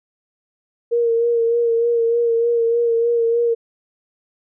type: tone with vibrato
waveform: sine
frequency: 466.2 Hz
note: A#4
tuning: in tune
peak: -14 dBFS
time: 0.91-3.55 s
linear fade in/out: 20 ms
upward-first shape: sine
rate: 3.3 Hz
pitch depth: 28 cents each way
effects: none